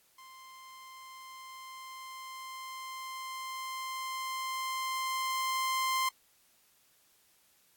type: tone with level ramp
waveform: sawtooth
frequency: 1046.5 Hz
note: C6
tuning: in tune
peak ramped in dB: -47 to -24 dBFS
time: 0.18-6.09 s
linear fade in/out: 5 ms
effects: white hiss -67 dBFS RMS until 7.76 s + AAC 64 kbps